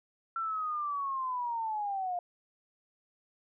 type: linear sweep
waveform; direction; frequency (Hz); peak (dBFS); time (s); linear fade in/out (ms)
sine; down; 1354 to 698.5; -31; 0.36-2.19; 2
effects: none